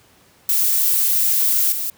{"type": "noise with level steps", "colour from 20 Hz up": "violet", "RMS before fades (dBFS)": [-17, -24], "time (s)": [0.49, 1.9], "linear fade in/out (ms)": 2, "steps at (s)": 1.72, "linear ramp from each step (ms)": 2, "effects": ["pink hiss -53 dBFS RMS until 1.97 s", "high-pass 80 Hz 12 dB/octave"]}